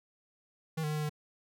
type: tone with pitch steps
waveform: square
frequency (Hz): 159.6 / 151.3 / 152.5 / 151.7 / 150.5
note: D#3 / D#3 / D#3 / D#3 / D3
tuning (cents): +44 / -48 / -34 / -44 / +43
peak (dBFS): -32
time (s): 0.77-1.095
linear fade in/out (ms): 10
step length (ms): 65
effects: none